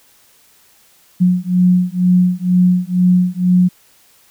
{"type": "beating tone pair", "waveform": "sine", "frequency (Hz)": [179.6, 181.7], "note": ["F3", "F#3"], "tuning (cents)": [49, -31], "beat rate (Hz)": 2.1, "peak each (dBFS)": -13, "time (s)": [1.2, 3.69], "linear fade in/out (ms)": 20, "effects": ["white hiss -51 dBFS RMS until 4.3 s"]}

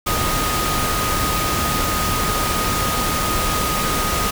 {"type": "tone in noise", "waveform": "sine", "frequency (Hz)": 1244.5, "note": "D#6", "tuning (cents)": 0, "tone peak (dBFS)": -23, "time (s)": [0.06, 4.31], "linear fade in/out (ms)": 10, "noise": "pink", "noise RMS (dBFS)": -21, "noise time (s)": [0.06, 4.31], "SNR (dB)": -5, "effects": []}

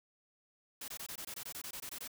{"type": "noise bursts", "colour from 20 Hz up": "white", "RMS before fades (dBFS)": -44, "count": 14, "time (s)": [0.81, 2.077], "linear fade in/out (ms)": 5, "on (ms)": 71, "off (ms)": 21, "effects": []}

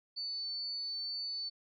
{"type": "tone", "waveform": "sine", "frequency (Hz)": 4499, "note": "C#8", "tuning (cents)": 25, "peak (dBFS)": -36, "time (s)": [0.16, 1.5], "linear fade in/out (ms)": 20, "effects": []}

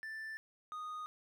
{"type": "tone pair in turn", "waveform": "triangle", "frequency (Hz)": [1767, 1238.7], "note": ["A6", "D#6"], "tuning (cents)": [7, -8], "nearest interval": "tritone", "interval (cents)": 615, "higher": "first", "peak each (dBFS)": [-40, -39], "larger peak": "second", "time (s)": [[0.03, 0.37], [0.72, 1.06]], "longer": "neither", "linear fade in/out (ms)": 0, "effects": []}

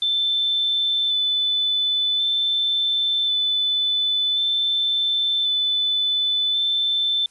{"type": "tone with vibrato", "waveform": "sine", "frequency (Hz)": 3520, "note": "A7", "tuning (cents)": 0, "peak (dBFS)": -18, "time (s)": [0.02, 7.26], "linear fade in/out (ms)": 2, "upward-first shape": "square", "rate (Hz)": 0.46, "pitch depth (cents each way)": 9, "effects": ["white hiss -57 dBFS RMS until 7.3 s", "resampled to 24000 Hz"]}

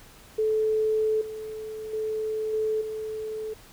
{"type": "tone with level steps", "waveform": "sine", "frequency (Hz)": 434.7, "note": "A4", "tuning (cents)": -21, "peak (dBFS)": [-21, -33, -26, -23, -30], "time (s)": [0.38, 3.54], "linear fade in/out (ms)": 10, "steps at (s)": [1.21, 1.93, 2.53, 2.81], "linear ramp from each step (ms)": 5, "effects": ["pink hiss -51 dBFS RMS until 3.72 s"]}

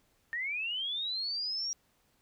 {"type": "linear sweep", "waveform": "sine", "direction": "up", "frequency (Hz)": [1806, 5700], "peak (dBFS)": -32, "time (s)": [0.33, 1.73], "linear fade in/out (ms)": 0, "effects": ["pink hiss -71 dBFS RMS until 2.21 s"]}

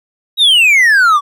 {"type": "exponential sweep", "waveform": "triangle", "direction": "down", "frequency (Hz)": [3883, 1120], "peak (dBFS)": -4, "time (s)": [0.37, 1.21], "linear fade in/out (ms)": 50, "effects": []}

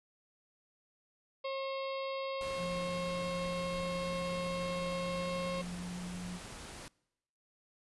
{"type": "harmonic tone", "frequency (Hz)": 539, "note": "C#5", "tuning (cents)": -49, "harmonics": [1, 2, 4, 5, 6, 7, 8, 9], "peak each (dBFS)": [-36, -42, -48, -50, -52, -53, -54, -55], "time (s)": [1.44, 5.62], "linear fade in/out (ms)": 10}
{"type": "noise", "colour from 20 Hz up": "pink", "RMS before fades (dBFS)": -47, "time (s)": [2.41, 6.88], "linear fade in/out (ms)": 0}
{"type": "tone with pitch glide", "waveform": "sine", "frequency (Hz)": [174.61, 178.79], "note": ["F3", "F3"], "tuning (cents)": [0, 41], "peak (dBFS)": -39, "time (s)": [2.56, 6.41], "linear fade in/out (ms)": 50, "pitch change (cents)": 41, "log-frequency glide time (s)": [4.99, 6.09]}
{"effects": ["noise-tail reverb RT60 0.9 s tail -25 dB re dry", "resampled to 24000 Hz"]}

